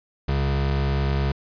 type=tone pair together; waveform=square; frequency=68.21 / 137.6 Hz; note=C#2 / C#3; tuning=-27 / -12 cents; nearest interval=octave; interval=1215 cents; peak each=-23 / -25 dBFS; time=0.28-1.32 s; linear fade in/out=5 ms; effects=resampled to 11025 Hz